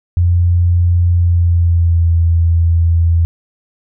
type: tone with pitch glide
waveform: sine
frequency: 87.31 to 83.8 Hz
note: F2 to E2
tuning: 0 to +29 cents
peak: -8 dBFS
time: 0.17-3.25 s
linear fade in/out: 0 ms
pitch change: -71 cents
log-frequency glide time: 1.1-2.12 s
effects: none